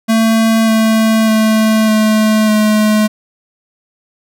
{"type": "tone with pitch steps", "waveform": "square", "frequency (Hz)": [224, 221.4, 218.9, 216.4, 213.9], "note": ["A3", "A3", "A3", "A3", "A3"], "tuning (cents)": [31, 11, -9, -29, -49], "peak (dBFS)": -9, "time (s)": [0.08, 3.08], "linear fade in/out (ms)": 20, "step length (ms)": 600, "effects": []}